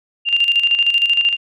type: tone with tremolo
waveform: sine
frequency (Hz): 2794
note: F7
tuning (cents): 0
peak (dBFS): -10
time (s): 0.25-1.37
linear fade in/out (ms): 50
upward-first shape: square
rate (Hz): 13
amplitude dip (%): 60
effects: none